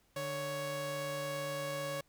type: tone pair together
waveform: sawtooth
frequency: 148.46 / 556 Hz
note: D3 / C#5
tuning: +19 / +5 cents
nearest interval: octave + major seventh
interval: 2286 cents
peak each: -39 / -33 dBFS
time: 0.16-2.01 s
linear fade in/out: 5 ms
effects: pink hiss -71 dBFS RMS until 2.08 s